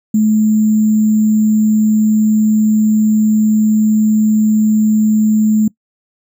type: tone with sample-and-hold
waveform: sine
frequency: 215.3 Hz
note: A3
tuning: 37 cents flat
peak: -8 dBFS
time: 0.14-5.68 s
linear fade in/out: 5 ms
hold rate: 7350 Hz
effects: noise-tail reverb RT60 0.1 s tail -22 dB re dry